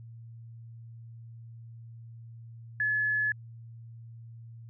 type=tone; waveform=sine; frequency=1711 Hz; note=A6; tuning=49 cents flat; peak=-25 dBFS; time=2.8-3.32 s; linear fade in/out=2 ms; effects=added 115 Hz sine -44 dBFS peak until 4.69 s